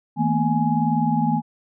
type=tone cluster; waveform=sine; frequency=160.1 / 222.2 / 241.7 / 835 Hz; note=D#3 / A3 / B3 / G#5; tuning=+50 / +17 / -37 / +9 cents; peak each=-23 dBFS; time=0.16-1.42 s; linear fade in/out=50 ms; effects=none